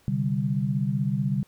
sine chord, C suspended second, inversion none, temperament equal, 130.81 / 146.83 / 196 Hz, C3 / D3 / G3, 0 / 0 / 0 cents, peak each -27 dBFS, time 0.08-1.43 s, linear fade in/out 0 ms, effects pink hiss -61 dBFS RMS until 1.47 s

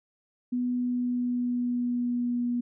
sine tone with pitch glide, 246.9 to 242 Hz, B3 to B3, 0 to -35 cents, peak -25 dBFS, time 0.52-2.61 s, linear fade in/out 10 ms, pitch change -35 cents, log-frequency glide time 0.73-2.44 s, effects none

